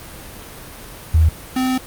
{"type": "tone pair in turn", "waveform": ["sine", "square"], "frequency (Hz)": [80, 257.8], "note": ["D#2", "C4"], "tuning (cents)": [49, -26], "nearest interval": "octave + minor sixth", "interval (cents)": 2025, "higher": "second", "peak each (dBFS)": [-9, -17], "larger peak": "first", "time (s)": [[1.14, 1.29], [1.56, 1.78]], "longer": "second", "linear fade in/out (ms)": 5, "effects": ["pink hiss -36 dBFS RMS until 1.86 s", "Opus 32 kbps"]}